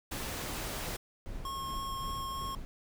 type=noise; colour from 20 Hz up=pink; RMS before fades=-38 dBFS; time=0.11-0.97 s; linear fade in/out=10 ms
type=noise with tremolo; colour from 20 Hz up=brown; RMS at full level=-40 dBFS; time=1.26-2.65 s; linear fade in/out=0 ms; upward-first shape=triangle; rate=2.7 Hz; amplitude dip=40%
type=tone with vibrato; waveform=square; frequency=1082 Hz; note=C#6; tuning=42 cents flat; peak=-37 dBFS; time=1.45-2.55 s; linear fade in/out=2 ms; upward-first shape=triangle; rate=3.3 Hz; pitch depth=10 cents each way
effects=none